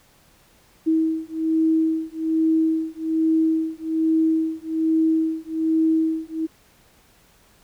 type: beating tone pair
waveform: sine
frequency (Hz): 320 / 321.2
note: D#4 / E4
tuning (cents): +49 / -45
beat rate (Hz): 1.2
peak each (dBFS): -21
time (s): 0.86-6.47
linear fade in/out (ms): 20
effects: pink hiss -56 dBFS RMS until 7.63 s